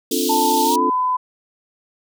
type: chord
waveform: sine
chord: D minor seventh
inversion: third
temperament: equal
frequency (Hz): 261.6 / 293.7 / 349.2 / 440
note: C4 / D4 / F4 / A4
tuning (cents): 0 / 0 / 0 / 0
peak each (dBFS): -24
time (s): 0.11-0.9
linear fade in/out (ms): 5
type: high-pass noise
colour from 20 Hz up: pink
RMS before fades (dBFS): -25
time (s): 0.11-0.76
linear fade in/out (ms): 5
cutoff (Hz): 3100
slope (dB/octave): 48
type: tone with pitch glide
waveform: sine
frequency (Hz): 887 to 1007.2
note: A5 to B5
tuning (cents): +14 to +34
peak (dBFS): -16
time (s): 0.29-1.17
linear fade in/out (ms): 10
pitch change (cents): +220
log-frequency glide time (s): 0.64-0.81
effects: none